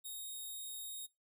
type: tone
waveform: 5% pulse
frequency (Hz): 3729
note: A#7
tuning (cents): 0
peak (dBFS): -35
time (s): 0.04-1.07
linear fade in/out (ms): 20
effects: noise-tail reverb RT60 0.2 s tail -22 dB re dry